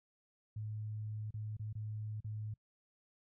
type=tone with dropouts; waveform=sine; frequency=107.3 Hz; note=A2; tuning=43 cents flat; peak=-39 dBFS; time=0.56-2.54 s; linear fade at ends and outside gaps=5 ms; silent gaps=1.307-1.34 / 1.568-1.595 / 1.729-1.752 / 2.205-2.244 s; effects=noise-tail reverb RT60 0.1 s tail -25 dB re dry